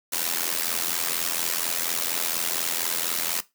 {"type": "noise with amplitude modulation", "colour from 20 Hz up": "white", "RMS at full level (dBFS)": -23, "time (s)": [0.12, 3.41], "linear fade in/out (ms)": 10, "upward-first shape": "sine", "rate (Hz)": 84.2, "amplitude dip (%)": 85, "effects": ["noise-tail reverb RT60 0.2 s tail -17 dB re dry", "high-pass 200 Hz 12 dB/octave"]}